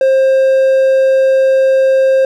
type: tone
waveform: triangle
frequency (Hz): 531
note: C5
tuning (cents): +25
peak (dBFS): -5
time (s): 0.01-2.25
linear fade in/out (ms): 2
effects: none